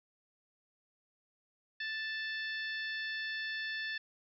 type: harmonic tone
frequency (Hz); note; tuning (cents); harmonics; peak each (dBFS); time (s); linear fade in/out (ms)
880; A5; 0; 2 / 3 / 4 / 5 / 6; -37 / -46 / -45 / -48 / -52; 1.8-3.98; 5
effects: none